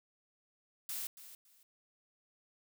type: noise with echo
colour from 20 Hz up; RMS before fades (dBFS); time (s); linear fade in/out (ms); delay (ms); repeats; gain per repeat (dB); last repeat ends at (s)
blue; -40; 0.89-1.07; 2; 280; 2; -13; 1.63
effects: none